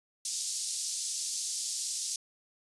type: band-pass noise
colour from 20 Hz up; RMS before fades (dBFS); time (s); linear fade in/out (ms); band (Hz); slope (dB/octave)
pink; -35; 0.25-2.16; 2; 5000 to 9500; 24
effects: resampled to 24000 Hz